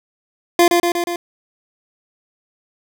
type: tone with echo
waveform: 25% pulse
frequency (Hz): 346.6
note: F4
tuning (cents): -13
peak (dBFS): -5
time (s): 0.59-0.68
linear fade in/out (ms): 2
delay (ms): 120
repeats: 4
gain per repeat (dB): -3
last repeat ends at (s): 1.16
effects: none